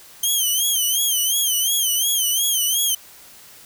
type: tone with vibrato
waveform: 10% pulse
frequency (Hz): 3136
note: G7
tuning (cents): 0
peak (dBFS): -10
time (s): 0.23-2.95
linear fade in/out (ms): 5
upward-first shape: sine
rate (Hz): 2.8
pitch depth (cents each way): 110
effects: white hiss -45 dBFS RMS until 3.65 s